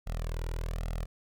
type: tone with flanger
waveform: sawtooth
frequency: 40.72 Hz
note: E1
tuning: 20 cents flat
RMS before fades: -34 dBFS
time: 0.06-1.06 s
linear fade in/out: 20 ms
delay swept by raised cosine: 1.5 to 2.09 ms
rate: 1.2 Hz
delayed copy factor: +0.85
effects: none